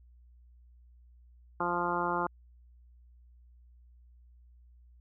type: harmonic tone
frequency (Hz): 174.61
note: F3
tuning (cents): 0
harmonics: 1 / 2 / 3 / 4 / 5 / 6 / 7 / 8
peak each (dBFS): -40 / -36 / -39 / -39 / -34 / -35 / -36 / -38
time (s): 1.6-2.27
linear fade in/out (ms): 5
effects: added 60 Hz sine -55 dBFS peak until 5 s